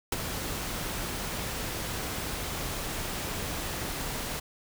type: noise with ADSR envelope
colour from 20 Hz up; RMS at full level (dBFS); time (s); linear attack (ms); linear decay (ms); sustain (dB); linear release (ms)
pink; -27; 0.12-4.4; 4; 23; -7; 9
effects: none